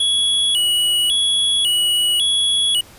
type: tone with vibrato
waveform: square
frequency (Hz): 3136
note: G7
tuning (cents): 0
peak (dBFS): -15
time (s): 0-2.81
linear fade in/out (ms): 5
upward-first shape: square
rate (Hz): 0.91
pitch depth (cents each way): 120
effects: pink hiss -44 dBFS RMS until 2.98 s + resampled to 32000 Hz